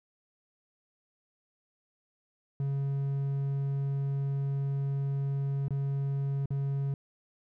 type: tone with dropouts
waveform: triangle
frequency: 138.59 Hz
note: C#3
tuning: in tune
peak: -26 dBFS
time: 2.6-6.94 s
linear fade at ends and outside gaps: 2 ms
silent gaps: 5.683-5.706 / 6.458-6.505 s
effects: none